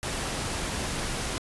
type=noise; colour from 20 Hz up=pink; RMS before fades=-31 dBFS; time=0.03-1.38 s; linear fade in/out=0 ms; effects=resampled to 24000 Hz